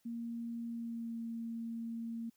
sine tone with pitch glide, 233.1 to 229.8 Hz, A#3 to A#3, 0 to -25 cents, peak -38 dBFS, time 0.05-2.3 s, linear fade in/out 10 ms, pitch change -25 cents, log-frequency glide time 0.67-1.19 s, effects white hiss -75 dBFS RMS until 2.36 s

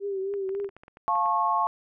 sine tone with vibrato, 392 Hz, G4, in tune, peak -27 dBFS, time 0-0.7 s, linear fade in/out 50 ms, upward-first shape triangle, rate 3.7 Hz, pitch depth 64 cents each way
clicks, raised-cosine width 0.5 ms, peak -32 dBFS, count 12, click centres 0.339 / 0.492 / 0.55 / 0.6 / 0.645 / 0.691 / 0.766 / 0.835 / 0.881 / 0.971 / 1.155 / 1.259 s
sine chord, F augmented, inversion none, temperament just, 698.5 / 873.1 / 1091.3 Hz, F5 / A5 / C#6, 0 / -14 / -27 cents, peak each -29 / -26 / -24 dBFS, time 1.08-1.67 s, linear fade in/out 0 ms
effects none

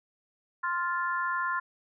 harmonic tone, 349.2 Hz, F4, in tune, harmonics 3 / 4 / 5, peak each -30 / -32 / -34 dBFS, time 0.63-1.6 s, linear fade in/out 10 ms, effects none

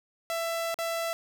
sawtooth tone with dropouts, 666 Hz, E5, 18 cents sharp, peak -25 dBFS, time 0.3-1.13 s, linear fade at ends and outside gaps 0 ms, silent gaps 0.743-0.788 s, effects none

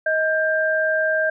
sine tone pair together, 630 / 1587.5 Hz, D#5 / G6, +21 / +21 cents, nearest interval octave + major third, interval 1600 cents, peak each -20 dBFS, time 0.06-1.3 s, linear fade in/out 5 ms, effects none

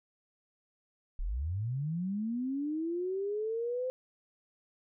sine linear sweep, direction up, 30.42 to 517 Hz, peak -31 dBFS, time 1.19-3.9 s, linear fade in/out 0 ms, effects none

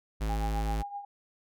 square tone, 53.5 Hz, A1, 48 cents flat, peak -29 dBFS, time 0.2-0.83 s, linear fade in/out 20 ms
sine tone with tremolo, 810 Hz, G#5, 43 cents flat, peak -33 dBFS, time 0.29-1.05 s, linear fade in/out 5 ms, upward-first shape triangle, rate 7.8 Hz, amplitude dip 75%
effects none

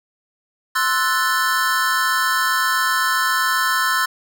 square chord, F# half-diminished seventh, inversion second, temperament equal, 1046.5 / 1318.5 / 1480 / 1760 Hz, C6 / E6 / F#6 / A6, 0 / 0 / 0 / 0 cents, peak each -23 dBFS, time 0.75-4.06 s, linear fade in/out 10 ms, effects none

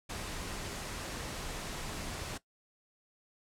pink noise, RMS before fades -40 dBFS, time 0.09-2.38 s, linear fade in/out 10 ms, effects noise-tail reverb RT60 0.1 s tail -17 dB re dry + low-pass 10000 Hz 12 dB/octave

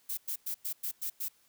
violet noise bursts, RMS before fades -35 dBFS, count 7, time 0.09-1.285 s, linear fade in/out 10 ms, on 85 ms, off 100 ms, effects white hiss -67 dBFS RMS until 1.48 s

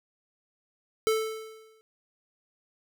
square tone with exponential decay, 440 Hz, A4, in tune, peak -21 dBFS, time 1.07-1.81 s, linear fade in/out 0 ms, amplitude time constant 160 ms, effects none

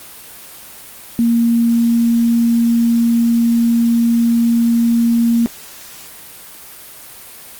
sine tone with quantisation, 233.1 Hz, A#3, in tune, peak -10 dBFS, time 1.19-5.46 s, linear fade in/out 0 ms, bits 6, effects white hiss -36 dBFS RMS until 7.59 s + Opus 32 kbps

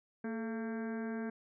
harmonic tone with a mistuned harmonic, 227 Hz, A#3, 46 cents flat, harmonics 1 / 2 / 3 / 4 / 5 / 6 / 7 / 8 / 9 / 10, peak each -37 / -43 / -49 / -54 / -57 / -57 / -49 / -60 / -60 / -63 dBFS, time 0.24-1.3 s, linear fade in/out 5 ms, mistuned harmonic 2, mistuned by -70 cents, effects none

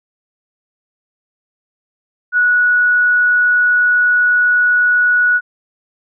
sine tone, 1466 Hz, F#6, 16 cents flat, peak -9 dBFS, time 2.32-5.41 s, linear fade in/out 50 ms, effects none

